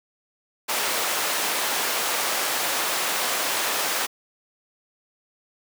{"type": "high-pass noise", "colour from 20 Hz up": "pink", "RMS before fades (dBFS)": -25, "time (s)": [0.68, 4.07], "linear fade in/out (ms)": 20, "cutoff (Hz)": 600, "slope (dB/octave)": 12, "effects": []}